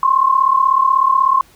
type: tone pair together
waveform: sine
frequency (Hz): 1046.5 / 1082.8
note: C6 / C#6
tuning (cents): 0 / -41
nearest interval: minor second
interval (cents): 59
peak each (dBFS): -13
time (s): 0.03-1.41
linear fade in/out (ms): 2
effects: pink hiss -49 dBFS RMS until 1.55 s